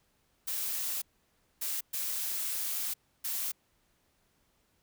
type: noise bursts at uneven times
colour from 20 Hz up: blue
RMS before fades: -34 dBFS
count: 4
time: 0.47-1.02 / 1.61-1.81 / 1.93-2.94 / 3.24-3.52 s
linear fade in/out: 10 ms
effects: pink hiss -72 dBFS RMS until 4.82 s